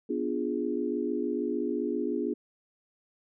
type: chord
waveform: sine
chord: B diminished seventh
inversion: none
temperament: equal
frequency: 246.9 / 293.7 / 349.2 / 415.3 Hz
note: B3 / D4 / F4 / Ab4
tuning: 0 / 0 / 0 / 0 cents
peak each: -33 dBFS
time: 0.09-2.34 s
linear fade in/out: 10 ms
effects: none